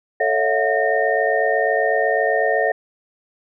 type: tone cluster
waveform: sine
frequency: 442.1 / 556 / 654 / 722 / 1831 Hz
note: A4 / C#5 / E5 / F#5 / A#6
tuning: +8 / +5 / -14 / -43 / -32 cents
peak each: -22 dBFS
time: 0.2-2.72 s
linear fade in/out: 5 ms
effects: none